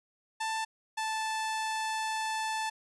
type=tone pair in turn; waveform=sawtooth; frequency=885 / 877.9 Hz; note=A5 / A5; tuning=+10 / -4 cents; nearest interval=unison; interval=14 cents; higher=first; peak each=-27 / -27 dBFS; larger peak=neither; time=0.4-0.65 / 0.97-2.7 s; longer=second; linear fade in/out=10 ms; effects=resampled to 24000 Hz